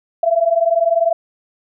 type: tone pair together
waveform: sine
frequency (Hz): 659.3 / 679.4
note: E5 / F5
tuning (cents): 0 / -48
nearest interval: minor second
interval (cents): 52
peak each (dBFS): -15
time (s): 0.23-1.13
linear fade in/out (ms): 5
effects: none